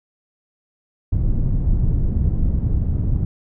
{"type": "low-pass noise", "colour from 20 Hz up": "pink", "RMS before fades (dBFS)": -18, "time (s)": [1.12, 3.25], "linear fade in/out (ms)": 5, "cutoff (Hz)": 130, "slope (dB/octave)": 12, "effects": []}